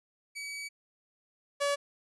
sawtooth tone pair in turn, 2278 / 569.5 Hz, C#7 / C#5, +47 / +47 cents, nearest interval 2 octaves, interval 2400 cents, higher first, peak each -34 / -23 dBFS, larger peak second, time 0.35-0.69 / 1.6-1.76 s, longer first, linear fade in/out 20 ms, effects resampled to 24000 Hz

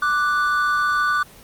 triangle tone pair together, 1174.7 / 1480 Hz, D6 / F#6, 0 / 0 cents, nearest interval major third, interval 400 cents, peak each -18 dBFS, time 0.02-1.23 s, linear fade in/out 5 ms, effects pink hiss -45 dBFS RMS until 1.43 s + Opus 24 kbps

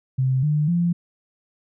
sine tone with pitch steps, 130.81 / 150.26 / 172.6 Hz, C3 / D3 / F3, 0 / +40 / -20 cents, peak -17 dBFS, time 0.18-0.93 s, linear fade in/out 10 ms, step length 250 ms, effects none

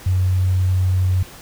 sine tone, 92.5 Hz, F#2, in tune, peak -14 dBFS, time 0.06-1.23 s, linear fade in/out 5 ms, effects pink hiss -40 dBFS RMS until 1.41 s

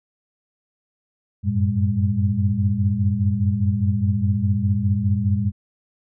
sine tone cluster, 93.2 / 98.1 / 112.7 / 201.5 Hz, F#2 / G2 / A2 / G3, +13 / +2 / +42 / +48 cents, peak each -23 / -22 / -23 / -23 dBFS, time 1.43-5.52 s, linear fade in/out 50 ms, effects none

